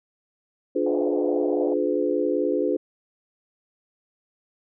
sine chord, D diminished seventh, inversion none, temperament just, 293.7 / 352.4 / 422.9 / 507.5 Hz, D4 / F4 / Ab4 / Cb5, 0 / +16 / +31 / +47 cents, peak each -26 dBFS, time 0.75-2.77 s, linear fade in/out 10 ms
white band-pass noise, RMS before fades -34 dBFS, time 0.86-1.74 s, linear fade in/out 5 ms, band 500 to 720 Hz, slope 48 dB/octave
effects none

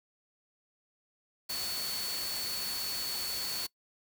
sine tone in noise, 4435 Hz, C#8, in tune, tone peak -35 dBFS, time 1.49-3.67 s, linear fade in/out 10 ms, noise white, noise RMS -38 dBFS, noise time 1.49-3.67 s, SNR 0 dB, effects noise-tail reverb RT60 0.1 s tail -23 dB re dry

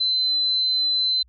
sine tone, 4051 Hz, B7, 43 cents sharp, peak -18 dBFS, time 0-1.23 s, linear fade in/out 10 ms, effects added 60 Hz sine -53 dBFS peak until 1.28 s + MP3 48 kbps

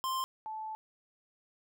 square / sine tone pair in turn, 1048 / 871.6 Hz, C6 / A5, +2 / -17 cents, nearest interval minor third, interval 319 cents, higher first, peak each -32 / -37 dBFS, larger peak first, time 0.04-0.24 / 0.46-0.75 s, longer second, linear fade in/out 0 ms, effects none

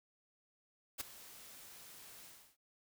white noise with ADSR envelope, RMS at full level -38 dBFS, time 0.98-2.57 s, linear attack 27 ms, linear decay 10 ms, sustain -17 dB, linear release 330 ms, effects none

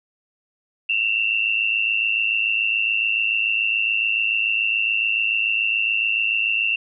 sine tone pair together, 2660 / 2767 Hz, E7 / F7, +15 / -17 cents, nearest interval minor second, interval 68 cents, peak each -21 dBFS, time 0.89-6.76 s, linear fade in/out 5 ms, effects none

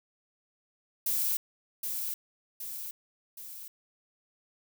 violet noise with echo, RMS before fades -29 dBFS, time 1.06-1.37 s, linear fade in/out 5 ms, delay 770 ms, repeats 3, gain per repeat -5 dB, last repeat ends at 3.68 s, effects none

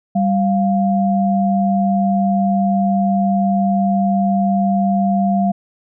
sine tone pair together, 195.78 / 698.5 Hz, G3 / F5, -2 / 0 cents, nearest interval octave + minor seventh, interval 2202 cents, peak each -14 / -18 dBFS, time 0.15-5.52 s, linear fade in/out 10 ms, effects none

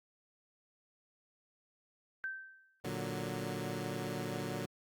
sine tone with exponential decay, 1553 Hz, G6, 17 cents flat, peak -34 dBFS, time 2.24-2.8 s, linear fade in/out 0 ms, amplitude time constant 120 ms
15% pulse chord, Bb augmented, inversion none, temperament equal, 116.54 / 146.83 / 185 Hz, Bb2 / D3 / F#3, 0 / 0 / 0 cents, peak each -35 dBFS, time 2.84-4.66 s, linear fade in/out 10 ms
effects Opus 48 kbps

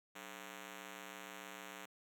5% pulse ring-modulated tone, 241.9 Hz, B3, 36 cents flat, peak -34 dBFS, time 0.15-1.86 s, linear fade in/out 10 ms, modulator 53.3 Hz, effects none

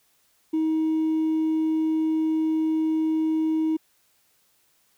triangle tone with hard clipping, 316.6 Hz, D#4, 30 cents sharp, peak -20 dBFS, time 0.53-3.77 s, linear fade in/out 10 ms, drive 2 dB, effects white hiss -65 dBFS RMS until 4.97 s

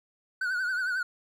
triangle tone with vibrato, 1487 Hz, F#6, 8 cents sharp, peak -25 dBFS, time 0.41-1.03 s, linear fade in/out 5 ms, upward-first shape triangle, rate 11 Hz, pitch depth 89 cents each way, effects none

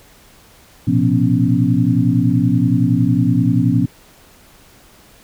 sine tone cluster, 114.7 / 125.4 / 174.5 / 246.6 / 278.4 Hz, A#2 / B2 / F3 / B3 / C#4, -28 / +27 / -1 / -2 / +8 cents, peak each -18 dBFS, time 0.87-3.86 s, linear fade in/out 10 ms, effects pink hiss -47 dBFS RMS until 5.23 s

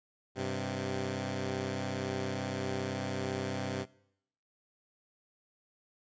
10% pulse tone pair together, 97.7 / 129.7 Hz, G2 / C3, -5 / -15 cents, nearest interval perfect fourth, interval 490 cents, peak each -28 dBFS, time 0.35-3.86 s, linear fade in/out 50 ms, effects noise-tail reverb RT60 0.8 s tail -23 dB re dry + resampled to 16000 Hz

